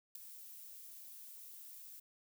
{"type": "noise with ADSR envelope", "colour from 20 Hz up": "violet", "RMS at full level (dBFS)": -41, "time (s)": [0.15, 2], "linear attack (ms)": 6, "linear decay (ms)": 3, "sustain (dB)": -12, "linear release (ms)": 8, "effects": []}